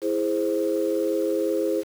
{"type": "chord", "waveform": "sine", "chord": "E augmented", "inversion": "none", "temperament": "equal", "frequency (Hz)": [329.6, 415.3, 523.3], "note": ["E4", "G#4", "B#4"], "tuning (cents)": [0, 0, 0], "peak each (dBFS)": -25, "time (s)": [0.01, 1.84], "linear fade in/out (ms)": 50, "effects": ["tanh soft clip ceiling -13 dBFS", "7-bit"]}